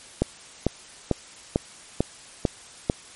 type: click train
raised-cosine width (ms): 2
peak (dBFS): -6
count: 7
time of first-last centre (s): 0.22-2.899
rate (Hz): 2.24
effects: white hiss -46 dBFS RMS until 3.15 s + MP3 48 kbps